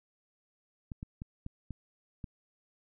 clicks, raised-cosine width 5 ms, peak -27 dBFS, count 6, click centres 0.918 / 1.029 / 1.219 / 1.464 / 1.707 / 2.242 s, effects none

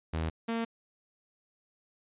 sawtooth tone pair in turn, 80.5 / 229.2 Hz, E2 / A#3, -41 / -29 cents, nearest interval octave + tritone, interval 1812 cents, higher second, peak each -26 dBFS, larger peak neither, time 0.13-0.3 / 0.48-0.65 s, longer neither, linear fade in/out 10 ms, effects resampled to 8000 Hz

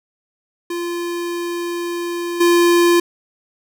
square tone with level steps, 345.7 Hz, F4, 18 cents flat, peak -22 / -11 dBFS, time 0.7-3 s, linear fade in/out 5 ms, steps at 2.4 s, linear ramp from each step 10 ms, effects none

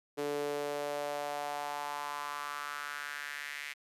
sawtooth tone with high-pass filter sweep, 145.4 Hz, D3, 17 cents flat, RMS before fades -38 dBFS, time 0.17-3.74 s, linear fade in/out 20 ms, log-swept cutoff 390 to 2100 Hz, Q 3.5, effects resampled to 32000 Hz

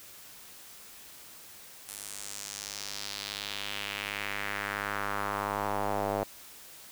square tone with band-pass filter sweep, 50.7 Hz, G#1, 41 cents flat, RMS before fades -35 dBFS, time 1.88-6.24 s, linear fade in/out 10 ms, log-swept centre 10000 to 650 Hz, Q 2, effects white hiss -50 dBFS RMS until 6.91 s

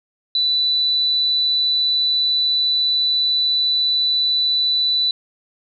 sine tone, 3977 Hz, B7, 11 cents sharp, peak -15 dBFS, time 0.35-5.11 s, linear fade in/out 2 ms, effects none

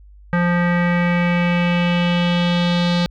square tone with low-pass filter sweep, 174.61 Hz, F3, in tune, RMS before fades -17 dBFS, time 0.33-3.06 s, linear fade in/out 0 ms, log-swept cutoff 1700 to 4100 Hz, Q 3.3, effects added 50 Hz sine -41 dBFS peak until 3.1 s

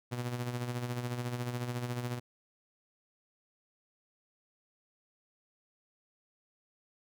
sawtooth tone with tremolo, 122.1 Hz, B2, 19 cents flat, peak -28 dBFS, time 0.11-2.2 s, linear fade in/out 20 ms, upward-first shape sine, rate 14 Hz, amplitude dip 55%, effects none

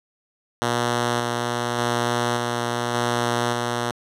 5% pulse tone with tremolo, 119.9 Hz, A#2, 49 cents sharp, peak -9 dBFS, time 0.62-3.91 s, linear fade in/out 0 ms, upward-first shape square, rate 0.86 Hz, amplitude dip 25%, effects low-pass 10000 Hz 12 dB/octave

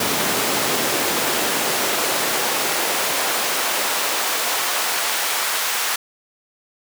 pink noise with high-pass filter sweep, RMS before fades -21 dBFS, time 0-5.96 s, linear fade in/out 5 ms, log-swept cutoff 240 to 1000 Hz, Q 0.77, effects none

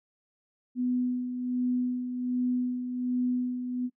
sine tone with tremolo, 249 Hz, B3, 14 cents sharp, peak -24 dBFS, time 0.75-3.9 s, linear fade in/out 50 ms, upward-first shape sine, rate 1.3 Hz, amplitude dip 55%, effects noise-tail reverb RT60 0.1 s tail -21 dB re dry

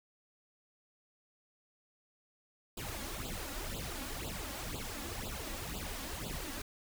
pink noise with flanger, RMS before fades -41 dBFS, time 2.77-6.62 s, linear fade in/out 5 ms, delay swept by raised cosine 0.25 to 3.65 ms, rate 2 Hz, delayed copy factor +0.9, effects none

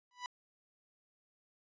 sawtooth tone with exponential growth, 987.8 Hz, B5, in tune, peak -32 dBFS, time 0.11-0.26 s, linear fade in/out 1 ms, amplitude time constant 32 ms, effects resampled to 16000 Hz

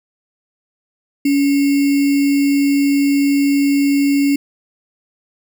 sine tone with sample-and-hold, 281.5 Hz, C#4, 27 cents sharp, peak -11 dBFS, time 1.25-4.36 s, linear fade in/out 5 ms, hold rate 2450 Hz, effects none

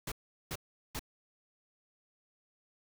pink noise bursts, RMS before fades -38 dBFS, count 3, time 0.07-0.994 s, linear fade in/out 5 ms, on 48 ms, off 390 ms, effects none

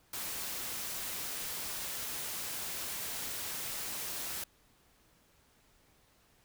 white noise, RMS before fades -39 dBFS, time 0.13-4.44 s, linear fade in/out 5 ms, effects pink hiss -67 dBFS RMS until 6.44 s

